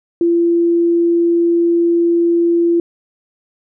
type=tone; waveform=sine; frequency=340.6 Hz; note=F4; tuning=43 cents flat; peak=-10 dBFS; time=0.21-2.8 s; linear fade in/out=2 ms; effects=none